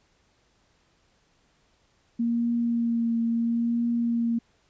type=tone with vibrato; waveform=sine; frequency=233.1 Hz; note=A#3; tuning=in tune; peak=-22 dBFS; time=2.19-4.39 s; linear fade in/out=10 ms; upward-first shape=triangle; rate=0.74 Hz; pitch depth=22 cents each way; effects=pink hiss -66 dBFS RMS until 4.69 s + resampled to 16000 Hz